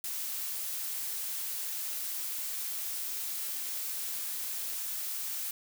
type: noise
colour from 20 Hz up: blue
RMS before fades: -36 dBFS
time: 0.04-5.51 s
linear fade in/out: 2 ms
effects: none